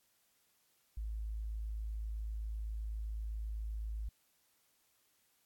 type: tone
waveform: sine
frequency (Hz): 53.9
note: A1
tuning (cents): -35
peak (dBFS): -37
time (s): 0.97-4.09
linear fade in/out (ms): 5
effects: white hiss -74 dBFS RMS until 5.45 s + AAC 64 kbps